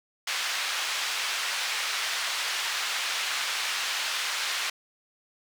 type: band-pass noise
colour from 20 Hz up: white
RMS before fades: -30 dBFS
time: 0.27-4.7 s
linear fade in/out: 5 ms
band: 1100 to 4100 Hz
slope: 12 dB/octave
effects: none